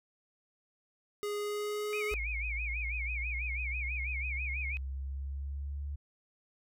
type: tone with pitch glide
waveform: square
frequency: 413.4 to 420.6 Hz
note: G#4 to G#4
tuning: -8 to +22 cents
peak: -34 dBFS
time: 1.23-2.14 s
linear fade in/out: 0 ms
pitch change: +30 cents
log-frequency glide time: 1.37-1.95 s
type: tone with vibrato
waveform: sine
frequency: 2325 Hz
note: D7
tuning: 18 cents flat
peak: -35 dBFS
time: 1.93-4.77 s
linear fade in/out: 0 ms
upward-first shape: sine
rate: 6.1 Hz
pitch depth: 150 cents each way
type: linear sweep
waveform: sine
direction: up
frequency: 55 to 71.8 Hz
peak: -35 dBFS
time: 2.11-5.96 s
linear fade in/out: 10 ms
effects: none